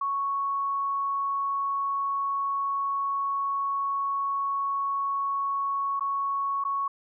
sine tone with dropouts, 1108.7 Hz, C#6, in tune, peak -25 dBFS, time 0.01-6.88 s, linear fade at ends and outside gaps 5 ms, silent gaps 5.996-6.007 / 6.64-6.649 s, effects none

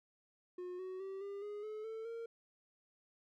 triangle tone with pitch steps, 360 / 372.9 / 386.3 / 400.1 / 414.5 / 429.4 / 444.8 / 460.7 Hz, F#4 / F#4 / G4 / G4 / G#4 / A4 / A4 / A#4, -47 / +14 / -25 / +35 / -3 / -42 / +19 / -20 cents, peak -40 dBFS, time 0.58-2.26 s, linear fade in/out 5 ms, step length 210 ms, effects none

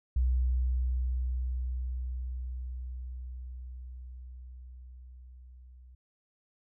sine tone with level ramp, 62.6 Hz, B1, 24 cents sharp, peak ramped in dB -23 to -50 dBFS, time 0.16-5.95 s, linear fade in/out 5 ms, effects none

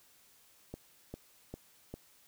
click train, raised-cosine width 2 ms, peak -28 dBFS, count 4, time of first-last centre 0.74-1.94 s, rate 2.5 Hz, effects white hiss -64 dBFS RMS until 2.27 s

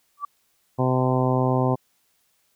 sine tone with exponential growth, 1156 Hz, D6, 28 cents flat, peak -22 dBFS, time 0.17-0.25 s, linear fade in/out 5 ms, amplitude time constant 16 ms
harmonic tone, 128.4 Hz, C3, 32 cents flat, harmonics 1 / 2 / 3 / 4 / 5 / 6 / 7 / 8, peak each -22 / -25 / -27 / -28 / -29 / -30 / -30 / -31 dBFS, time 0.78-1.76 s, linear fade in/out 20 ms
effects white hiss -67 dBFS RMS until 2.55 s

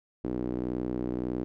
sawtooth tone with band-pass filter, 61.74 Hz, B1, in tune, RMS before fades -32 dBFS, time 0.24-1.44 s, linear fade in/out 0 ms, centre 320 Hz, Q 2.7, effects none

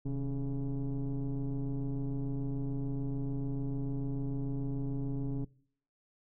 sine tone with frequency modulation, 131.6 Hz, C3, 10 cents sharp, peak -29 dBFS, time 0.05-5.45 s, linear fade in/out 10 ms, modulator 145 Hz, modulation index 1.2, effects noise-tail reverb RT60 0.6 s tail -24 dB re dry + tanh soft clip ceiling -30 dBFS

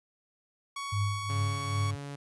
sawtooth tone, 1118 Hz, C#6, 14 cents sharp, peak -31 dBFS, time 0.76-1.91 s, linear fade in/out 5 ms
sine tone with tremolo, 102.2 Hz, G#2, 27 cents flat, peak -25 dBFS, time 0.92-1.96 s, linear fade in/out 10 ms, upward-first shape triangle, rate 2.5 Hz, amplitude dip 85%
sawtooth tone with pitch glide, 140 to 141.87 Hz, C#3 to C#3, +18 to +40 cents, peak -34 dBFS, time 1.29-2.16 s, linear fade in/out 10 ms, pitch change +22 cents, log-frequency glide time 1.47-2.04 s
effects resampled to 24000 Hz

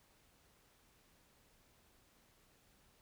silence, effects pink hiss -70 dBFS RMS until 3.01 s

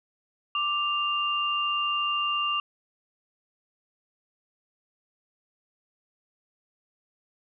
sine tone pair together, 1178.5 / 2794 Hz, D6 / F7, +6 / 0 cents, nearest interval octave + minor third, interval 1494 cents, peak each -27 / -27 dBFS, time 0.55-2.6 s, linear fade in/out 2 ms, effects none

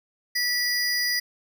square tone pair together, 1953 / 4901 Hz, B6 / D#8, -20 / -27 cents, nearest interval octave + major third, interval 1593 cents, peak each -26 dBFS, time 0.35-1.2 s, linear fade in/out 10 ms, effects none

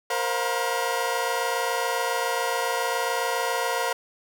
25% pulse tone cluster, 466.4 / 527 / 709 / 960 Hz, A#4 / C5 / F5 / B5, +1 / +12 / +26 / -49 cents, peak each -26 dBFS, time 0.1-3.93 s, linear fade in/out 5 ms, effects none

